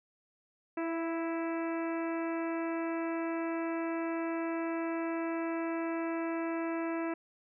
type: harmonic tone with a mistuned harmonic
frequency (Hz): 329.8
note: E4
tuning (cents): +1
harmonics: 1 / 2 / 3 / 4 / 5 / 6 / 7 / 8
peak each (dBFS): -33 / -39 / -43 / -45 / -47 / -49 / -50 / -51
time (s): 0.77-7.14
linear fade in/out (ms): 5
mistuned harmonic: 2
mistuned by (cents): +16
effects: none